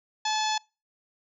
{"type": "harmonic tone", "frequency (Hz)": 863, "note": "A5", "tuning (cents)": -34, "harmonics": [1, 2, 3, 4, 5, 6, 7, 8], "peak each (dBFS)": [-27, -35, -37, -33, -35, -37, -39, -39], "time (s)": [0.25, 0.58], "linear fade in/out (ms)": 5, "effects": ["noise-tail reverb RT60 0.3 s tail -26 dB re dry"]}